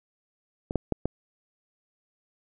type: clicks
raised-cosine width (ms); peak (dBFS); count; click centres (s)
2; -18 / -10 / -11 / -13; 4; 0.709 / 0.757 / 0.923 / 1.056
effects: none